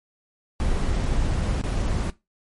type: noise with dropouts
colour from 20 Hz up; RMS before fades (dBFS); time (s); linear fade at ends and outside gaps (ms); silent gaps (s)
brown; -23; 0.6-2.1; 0; 1.613-1.638
effects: noise-tail reverb RT60 0.2 s tail -17 dB re dry + MP3 48 kbps